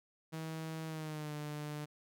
sawtooth tone with pitch glide, 160 to 149.29 Hz, D#3 to D3, +49 to +29 cents, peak -36 dBFS, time 0.32-1.86 s, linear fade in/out 20 ms, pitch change -120 cents, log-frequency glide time 0.86-1.33 s, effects none

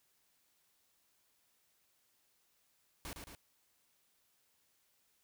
pink noise with echo, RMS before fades -45 dBFS, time 3.05-3.13 s, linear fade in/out 0 ms, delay 110 ms, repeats 2, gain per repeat -4 dB, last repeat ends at 3.35 s, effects white hiss -75 dBFS RMS until 5.23 s

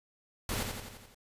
pink noise with echo, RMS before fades -34 dBFS, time 0.49-0.63 s, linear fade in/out 2 ms, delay 86 ms, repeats 6, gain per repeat -4 dB, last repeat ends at 1.146 s, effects resampled to 32000 Hz

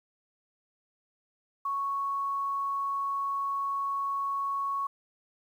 sine tone, 1108.7 Hz, C#6, in tune, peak -28 dBFS, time 1.65-4.87 s, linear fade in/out 5 ms, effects 10-bit

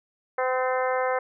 harmonic tone with a mistuned harmonic, 256.4 Hz, C4, 35 cents flat, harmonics 2 / 3 / 4 / 5 / 6 / 7 / 8, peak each -25 / -29 / -31 / -33 / -35 / -36 / -37 dBFS, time 0.38-1.19 s, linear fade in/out 5 ms, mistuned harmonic 8, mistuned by +26 cents, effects none

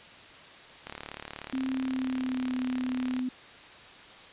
click train, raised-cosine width 0.3 ms, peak -22 dBFS, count 86, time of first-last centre 0.87-3.192 s, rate 36.6 Hz
sine tone with pitch glide, 262.2 to 253.9 Hz, C4 to B3, +4 to +48 cents, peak -28 dBFS, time 1.53-3.29 s, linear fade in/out 5 ms, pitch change -56 cents, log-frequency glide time 1.71-2.55 s
effects white hiss -49 dBFS RMS until 4.32 s + resampled to 8000 Hz

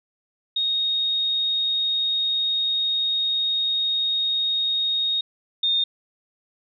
sine tone pair in turn, 3729 / 3661 Hz, A#7 / A#7, 0 / -32 cents, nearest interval unison, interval 32 cents, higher first, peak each -20 / -18 dBFS, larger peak second, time 0.56-5.21 / 5.63-5.84 s, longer first, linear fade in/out 5 ms, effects none

